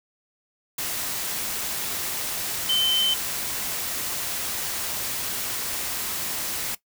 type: tone in noise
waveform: sine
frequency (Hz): 3076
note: G7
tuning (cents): -33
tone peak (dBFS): -19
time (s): 2.69-3.14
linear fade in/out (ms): 5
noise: white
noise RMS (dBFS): -29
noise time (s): 0.78-6.75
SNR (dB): +7
effects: noise-tail reverb RT60 0.1 s tail -17 dB re dry